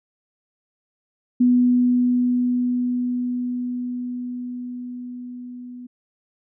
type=tone with level ramp; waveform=sine; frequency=246.9 Hz; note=B3; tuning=in tune; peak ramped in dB=-12 to -34 dBFS; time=1.4-5.87 s; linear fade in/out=10 ms; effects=none